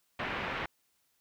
white low-pass noise, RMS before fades -36 dBFS, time 0.19-0.66 s, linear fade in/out 5 ms, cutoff 2500 Hz, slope 24 dB/octave, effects white hiss -74 dBFS RMS until 1.2 s

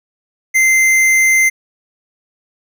sine tone with hard clipping, 2079 Hz, C7, 12 cents flat, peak -10 dBFS, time 0.54-1.5 s, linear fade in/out 20 ms, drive 13 dB, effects none

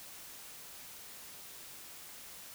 silence, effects white hiss -50 dBFS RMS until 2.54 s

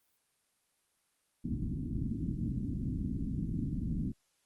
white low-pass noise, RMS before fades -35 dBFS, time 1.44-4.12 s, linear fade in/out 10 ms, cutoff 280 Hz, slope 48 dB/octave, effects white hiss -75 dBFS RMS until 4.45 s + Opus 32 kbps

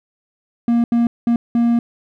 triangle tone bursts at uneven times, 235.3 Hz, A#3, 16 cents sharp, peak -10 dBFS, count 4, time 0.68-0.84 / 0.92-1.07 / 1.27-1.36 / 1.55-1.79 s, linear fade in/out 2 ms, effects none

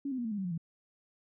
sine tone with pitch steps, 279 / 258.8 / 240.1 / 222.7 / 206.6 / 191.67 / 177.8 / 164.94 Hz, C#4 / C4 / B3 / A3 / G#3 / G3 / F3 / E3, +11 / -19 / -49 / +21 / -9 / -39 / +31 / +1 cents, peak -32 dBFS, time 0.05-0.578 s, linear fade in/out 5 ms, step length 66 ms, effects none

